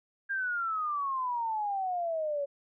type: exponential sweep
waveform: sine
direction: down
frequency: 1616 to 557 Hz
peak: -29 dBFS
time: 0.29-2.46 s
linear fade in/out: 20 ms
effects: none